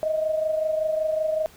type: tone pair together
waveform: sine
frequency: 624.7 / 650 Hz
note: D#5 / E5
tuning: +7 / -24 cents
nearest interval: minor second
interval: 69 cents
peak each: -22 / -30 dBFS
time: 0.03-1.46 s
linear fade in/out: 0 ms
effects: pink hiss -51 dBFS RMS until 1.56 s